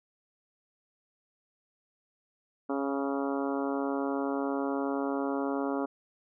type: harmonic tone with a mistuned harmonic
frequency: 138.59 Hz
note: C#3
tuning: in tune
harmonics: 2 / 3 / 4 / 5 / 6 / 7 / 8 / 9 / 10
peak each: -31 / -35 / -37 / -39 / -41 / -42 / -43 / -44 / -45 dBFS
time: 2.69-5.86 s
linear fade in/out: 10 ms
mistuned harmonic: 8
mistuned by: +18 cents
effects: none